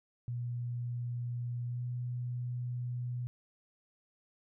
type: tone with pitch glide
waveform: sine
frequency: 120.9 to 122.8 Hz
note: B2 to B2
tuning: -36 to -9 cents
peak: -34 dBFS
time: 0.28-3.27 s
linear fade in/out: 0 ms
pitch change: +27 cents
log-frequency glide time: 1.65-1.83 s
effects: none